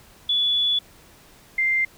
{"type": "tone pair in turn", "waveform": "sine", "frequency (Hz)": [3430, 2093], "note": ["A7", "C7"], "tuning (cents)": [-45, 0], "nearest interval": "major sixth", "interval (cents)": 855, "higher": "first", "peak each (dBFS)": -18, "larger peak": "neither", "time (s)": [[0.29, 0.79], [1.58, 1.85]], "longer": "first", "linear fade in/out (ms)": 5, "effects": ["pink hiss -51 dBFS RMS until 1.97 s"]}